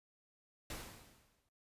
pink noise with exponential decay, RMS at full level -43 dBFS, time 0.7-1.49 s, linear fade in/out 2 ms, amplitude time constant 170 ms, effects noise-tail reverb RT60 0.2 s tail -21 dB re dry + resampled to 32000 Hz

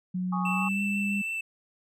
sine tone with pitch glide, 182.6 to 201.4 Hz, F#3 to G3, -23 to +47 cents, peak -27 dBFS, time 0.14-1.22 s, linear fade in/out 10 ms, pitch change +170 cents, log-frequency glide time 0.48-0.82 s
sine chord, Ab suspended fourth, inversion none, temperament equal, 830.6 / 1108.7 / 1244.5 Hz, Ab5 / Db6 / Eb6, 0 / 0 / 0 cents, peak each -33 / -33 / -36 dBFS, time 0.32-0.69 s, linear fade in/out 10 ms
triangle tone with vibrato, 2662 Hz, E7, 16 cents sharp, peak -28 dBFS, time 0.45-1.41 s, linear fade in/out 5 ms, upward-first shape sine, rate 6.1 Hz, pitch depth 9 cents each way
effects none

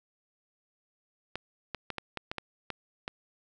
clicks, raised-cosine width 0.3 ms, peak -18 dBFS, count 9, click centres 1.356 / 1.747 / 1.903 / 1.983 / 2.173 / 2.315 / 2.383 / 2.703 / 3.079 s, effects none

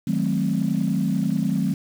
sine chord, D# diminished seventh, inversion none, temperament equal with one note detuned, 155.56 / 185 / 216 / 261.6 Hz, D#3 / F#3 / A3 / C4, 0 / 0 / -32 / 0 cents, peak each -26 / -23 / -24 / -26 dBFS, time 0.07-1.74 s, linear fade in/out 5 ms, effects tanh soft clip ceiling -11 dBFS + 7-bit

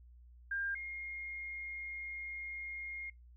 sine tone pair in turn, 1600 / 2136 Hz, G6 / C7, +35 / +35 cents, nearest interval perfect fourth, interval 500 cents, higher second, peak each -34 / -40 dBFS, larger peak first, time 0.51-0.75 / 0.75-3.1 s, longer second, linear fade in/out 5 ms, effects noise-tail reverb RT60 0.2 s tail -25 dB re dry + added 60 Hz sine -55 dBFS peak until 3.36 s

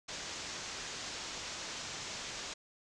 white low-pass noise, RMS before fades -43 dBFS, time 0.08-2.54 s, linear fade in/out 10 ms, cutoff 7100 Hz, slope 48 dB/octave, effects none

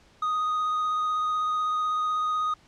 triangle tone with vibrato, 1244.5 Hz, D#6, in tune, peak -22 dBFS, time 0.22-2.54 s, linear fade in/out 5 ms, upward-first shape sine, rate 16 Hz, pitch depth 11 cents each way, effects pink hiss -58 dBFS RMS until 2.67 s + low-pass 6000 Hz 12 dB/octave

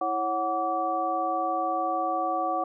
sine tone cluster, 327.5 / 551 / 740 / 1154 Hz, E4 / C#5 / F#5 / D6, -11 / -11 / 0 / -31 cents, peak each -34 / -33 / -27 / -30 dBFS, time 0.01-2.64 s, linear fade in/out 5 ms, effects none

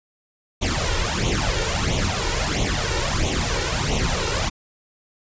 pink noise with flanger, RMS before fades -22 dBFS, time 0.61-4.5 s, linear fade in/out 20 ms, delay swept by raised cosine 0.3 to 2.2 ms, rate 1.5 Hz, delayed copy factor +0.75, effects resampled to 16000 Hz

